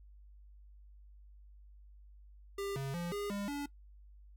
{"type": "tone with pitch steps", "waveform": "square", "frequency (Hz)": [398.2, 136.4, 172.8, 408.3, 201.7, 286.5], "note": ["G4", "C#3", "F3", "G#4", "G3", "D4"], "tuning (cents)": [27, -28, -18, -29, 50, -43], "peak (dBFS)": -37, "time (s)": [2.58, 3.66], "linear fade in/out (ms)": 5, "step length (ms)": 180, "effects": ["noise-tail reverb RT60 0.1 s tail -19 dB re dry", "added 50 Hz sine -54 dBFS peak until 4.36 s"]}